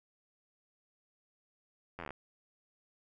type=slowing click train; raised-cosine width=0.5 ms; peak=-27 dBFS; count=10; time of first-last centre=1.99-2.106 s; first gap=11 ms; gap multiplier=1.04; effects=none